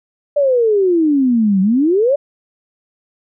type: exponential two-way sweep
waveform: sine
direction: down then up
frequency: 593 to 185 to 593 Hz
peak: -10 dBFS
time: 0.36-2.16 s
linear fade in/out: 10 ms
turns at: 1.61 s
effects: none